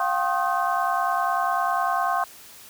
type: tone cluster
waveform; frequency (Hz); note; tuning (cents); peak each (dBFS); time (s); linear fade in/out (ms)
sine; 703 / 773 / 1072 / 1248 / 1536; F5 / G5 / C6 / D#6 / G6; +11 / -24 / +42 / +5 / -36; -26 / -27 / -25 / -30 / -31; 0-2.24; 2
effects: white hiss -46 dBFS RMS until 2.69 s